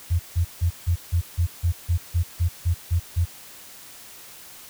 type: tone bursts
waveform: sine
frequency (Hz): 85.9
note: F2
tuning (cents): -28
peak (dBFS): -17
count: 13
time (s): 0.1-3.255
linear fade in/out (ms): 20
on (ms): 95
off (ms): 160
effects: white hiss -44 dBFS RMS until 4.69 s